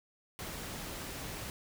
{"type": "noise", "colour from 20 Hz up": "pink", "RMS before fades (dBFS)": -42, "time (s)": [0.39, 1.5], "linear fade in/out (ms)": 0, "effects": []}